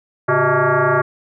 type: tone with frequency modulation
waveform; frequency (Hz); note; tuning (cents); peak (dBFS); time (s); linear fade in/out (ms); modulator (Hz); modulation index
sine; 392; G4; 0; -12; 0.28-1.02; 10; 252; 4.8
effects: none